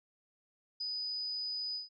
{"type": "tone with ADSR envelope", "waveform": "sine", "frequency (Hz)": 4978, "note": "D#8", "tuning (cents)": 0, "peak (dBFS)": -33, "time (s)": [0.8, 1.89], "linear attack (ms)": 11, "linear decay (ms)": 3, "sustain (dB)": -2, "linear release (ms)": 140, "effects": []}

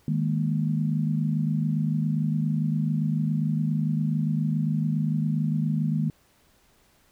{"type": "chord", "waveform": "sine", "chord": "D# suspended fourth", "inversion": "none", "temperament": "equal with one note detuned", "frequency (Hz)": [155.56, 205.9, 233.1], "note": ["D#3", "G#3", "A#3"], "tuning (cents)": [0, -15, 0], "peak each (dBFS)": [-24, -29, -29], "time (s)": [0.08, 6.1], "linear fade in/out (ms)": 2, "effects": ["pink hiss -62 dBFS RMS until 7.11 s"]}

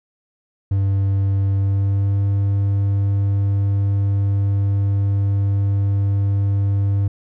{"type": "tone with pitch glide", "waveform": "triangle", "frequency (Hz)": [98, 99.6], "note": ["G2", "G2"], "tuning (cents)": [0, 28], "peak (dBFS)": -13, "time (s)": [0.71, 7.08], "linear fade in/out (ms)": 5, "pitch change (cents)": 28, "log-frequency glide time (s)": [1.57, 2.19], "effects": []}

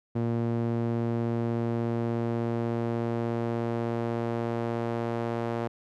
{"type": "tone with band-pass filter sweep", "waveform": "sawtooth", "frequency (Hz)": 116.54, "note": "A#2", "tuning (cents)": 0, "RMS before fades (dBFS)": -29, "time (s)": [0.15, 5.68], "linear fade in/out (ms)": 10, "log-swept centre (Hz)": [260, 560], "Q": 0.82, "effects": []}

